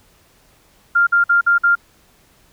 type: tone bursts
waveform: sine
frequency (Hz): 1396.9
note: F6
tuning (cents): 0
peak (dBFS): -10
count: 5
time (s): 0.95-1.754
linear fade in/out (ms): 10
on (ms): 120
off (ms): 51
effects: pink hiss -54 dBFS RMS until 2.52 s